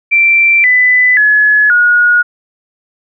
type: tone with pitch steps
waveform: sine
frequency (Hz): 2349 / 1998.2 / 1699.8 / 1446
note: D7 / B6 / G#6 / F#6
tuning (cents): 0 / +20 / +40 / -40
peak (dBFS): -5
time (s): 0.11-2.23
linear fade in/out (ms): 20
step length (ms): 530
effects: none